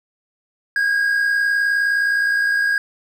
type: tone pair together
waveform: triangle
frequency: 1576.5 / 1636 Hz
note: G6 / G#6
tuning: +9 / -26 cents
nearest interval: minor second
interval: 65 cents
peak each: -25 / -14 dBFS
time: 0.76-2.78 s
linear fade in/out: 2 ms
effects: none